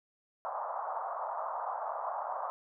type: band-pass noise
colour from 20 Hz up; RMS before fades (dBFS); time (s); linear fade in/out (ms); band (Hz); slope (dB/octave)
pink; -37; 0.45-2.5; 0; 630 to 1200; 48
effects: none